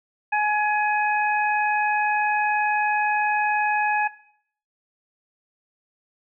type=harmonic tone; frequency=841 Hz; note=G#5; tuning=22 cents sharp; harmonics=1 / 2 / 3; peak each=-21 / -24 / -26 dBFS; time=0.32-4.08 s; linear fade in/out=10 ms; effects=noise-tail reverb RT60 0.6 s tail -17 dB re dry